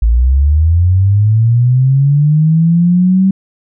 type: linear sweep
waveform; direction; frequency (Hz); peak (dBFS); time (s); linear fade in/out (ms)
sine; up; 53.5 to 193.4; -6; 0.02-3.31; 5
effects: none